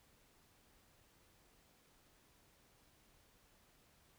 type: silence
effects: pink hiss -70 dBFS RMS until 4.18 s